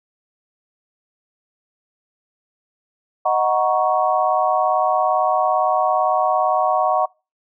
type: chord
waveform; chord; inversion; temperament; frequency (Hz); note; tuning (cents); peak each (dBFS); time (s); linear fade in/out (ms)
sine; D# minor seventh; none; equal with one note detuned; 622.3 / 740 / 946.4 / 1108.7; D#5 / F#5 / A#5 / C#6; 0 / 0 / +26 / 0; -21 / -18 / -23 / -21; 3.25-7.06; 10
effects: noise-tail reverb RT60 0.3 s tail -26 dB re dry